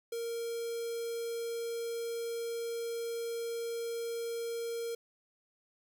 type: tone with notch filter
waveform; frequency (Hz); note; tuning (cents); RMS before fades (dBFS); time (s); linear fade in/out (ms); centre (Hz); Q
square; 464.5; A#4; -6; -37; 0.12-4.95; 5; 1700; 0.77
effects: 12-bit